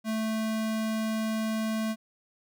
square tone, 220 Hz, A3, in tune, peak -28 dBFS, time 0.04-1.96 s, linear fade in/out 50 ms, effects none

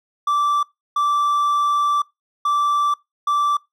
triangle tone bursts at uneven times, 1167 Hz, D6, 11 cents flat, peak -14 dBFS, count 4, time 0.27-0.63 / 0.96-2.02 / 2.45-2.94 / 3.27-3.57 s, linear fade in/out 5 ms, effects noise-tail reverb RT60 0.2 s tail -22 dB re dry

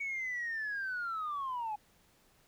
sine linear sweep, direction down, 2245 to 825 Hz, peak -33 dBFS, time 0-1.76 s, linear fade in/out 10 ms, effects tanh soft clip ceiling -31 dBFS + pink hiss -67 dBFS RMS until 2.47 s

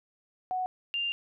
sine tone pair in turn, 740 / 2794 Hz, F#5 / F7, 0 / 0 cents, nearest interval octave + major seventh, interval 2300 cents, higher second, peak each -28 dBFS, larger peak neither, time 0.51-0.66 / 0.94-1.12 s, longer second, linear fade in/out 0 ms, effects none

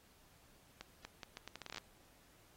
accelerating click train, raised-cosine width 0.2 ms, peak -28 dBFS, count 14, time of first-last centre 0.81-1.782 s, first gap 240 ms, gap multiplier 0.76, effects pink hiss -67 dBFS RMS until 2.56 s + AAC 48 kbps

